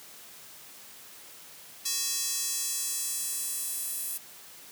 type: tone with high-pass filter sweep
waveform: square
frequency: 370 Hz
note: F#4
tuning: in tune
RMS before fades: -32 dBFS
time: 1.85-4.18 s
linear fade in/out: 10 ms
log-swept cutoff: 5500 to 11000 Hz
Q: 1.4
effects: white hiss -49 dBFS RMS until 4.71 s + high-pass 100 Hz 12 dB/octave